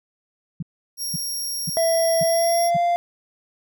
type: tone bursts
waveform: sine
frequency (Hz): 164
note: E3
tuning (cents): -9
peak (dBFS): -24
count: 5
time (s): 0.6-2.77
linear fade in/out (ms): 5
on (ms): 26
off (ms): 510
type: tone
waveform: 20% pulse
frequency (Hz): 5588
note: F8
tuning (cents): 0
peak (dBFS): -20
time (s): 0.97-2.71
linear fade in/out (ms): 50
type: tone with pitch glide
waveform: triangle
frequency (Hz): 662 to 694.5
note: E5 to F5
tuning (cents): +7 to -10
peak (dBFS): -15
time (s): 1.77-2.96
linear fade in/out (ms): 0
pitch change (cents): +83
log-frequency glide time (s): 2.23-2.82
effects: none